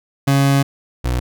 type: tone pair in turn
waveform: 30% pulse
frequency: 138.59 / 61.73 Hz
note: C#3 / B1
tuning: 0 / 0 cents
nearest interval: octave + major second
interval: 1400 cents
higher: first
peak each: -9 / -14 dBFS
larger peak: first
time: 0.27-0.63 / 1.04-1.2 s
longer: first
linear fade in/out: 10 ms
effects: none